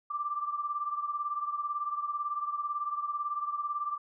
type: beating tone pair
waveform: sine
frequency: 1174.7 / 1192.7 Hz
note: D6 / D6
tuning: 0 / +26 cents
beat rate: 18 Hz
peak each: -32 / -37 dBFS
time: 0.1-3.98 s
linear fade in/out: 10 ms
effects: none